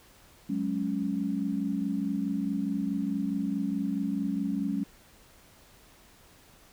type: chord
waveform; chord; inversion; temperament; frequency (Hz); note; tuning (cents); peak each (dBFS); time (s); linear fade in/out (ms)
sine; F# suspended second; none; equal with one note detuned; 185 / 209.7 / 277.2; F#3 / G#3 / C#4; 0 / +17 / 0; -33 / -31 / -31; 0.49-4.84; 10
effects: pink hiss -57 dBFS RMS until 6.72 s